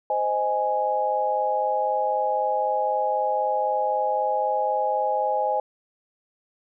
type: chord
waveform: sine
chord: Ab major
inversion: first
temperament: just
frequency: 519.1 / 623 / 830.6 Hz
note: C5 / Eb5 / Ab5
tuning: -14 / +2 / 0 cents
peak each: -27 / -27 / -23 dBFS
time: 0.1-5.6 s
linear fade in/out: 2 ms
effects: none